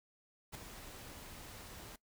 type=noise with ADSR envelope; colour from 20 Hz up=pink; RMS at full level=-43 dBFS; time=0.52-1.96 s; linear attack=30 ms; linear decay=4 ms; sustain=-8 dB; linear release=4 ms; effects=noise-tail reverb RT60 0.1 s tail -19 dB re dry